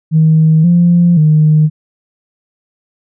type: tone with pitch steps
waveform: sine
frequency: 158.2 / 173.3 / 153.9 Hz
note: D#3 / F3 / D#3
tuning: +29 / -13 / -19 cents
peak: -4 dBFS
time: 0.11-1.7 s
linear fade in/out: 50 ms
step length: 530 ms
effects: tanh soft clip ceiling 0 dBFS